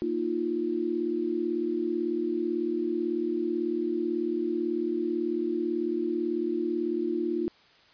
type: chord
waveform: sine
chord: Bb suspended fourth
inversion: none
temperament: equal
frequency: 233.1 / 311.1 / 349.2 Hz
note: Bb3 / Eb4 / F4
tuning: 0 / 0 / 0 cents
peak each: -34 / -31 / -28 dBFS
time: 0.02-7.48 s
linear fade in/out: 0 ms
effects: white hiss -58 dBFS RMS until 7.93 s + resampled to 11025 Hz